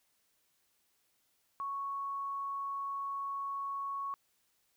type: tone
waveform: sine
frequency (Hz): 1108.7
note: C#6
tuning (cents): 0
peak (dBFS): -35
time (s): 1.6-4.14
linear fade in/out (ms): 0
effects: white hiss -75 dBFS RMS until 4.76 s